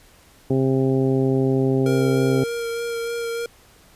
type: harmonic tone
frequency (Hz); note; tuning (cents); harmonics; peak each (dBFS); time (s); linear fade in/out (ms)
132.7; C3; +25; 1 / 2 / 3 / 4 / 5 / 6; -21 / -21 / -21 / -30 / -35 / -37; 0.5-2.44; 5
type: tone with vibrato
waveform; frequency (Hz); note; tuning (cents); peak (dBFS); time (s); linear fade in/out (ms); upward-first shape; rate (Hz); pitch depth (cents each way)
square; 466.2; A#4; 0; -25; 1.86-3.46; 2; sine; 3.3; 13
effects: pink hiss -52 dBFS RMS until 3.95 s + resampled to 32000 Hz